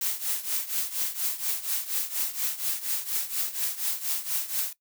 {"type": "noise with tremolo", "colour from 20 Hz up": "blue", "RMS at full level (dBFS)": -26, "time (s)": [0.01, 4.73], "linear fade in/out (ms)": 5, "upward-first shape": "triangle", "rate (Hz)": 4.2, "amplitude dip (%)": 85, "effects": ["noise-tail reverb RT60 0.1 s tail -18 dB re dry"]}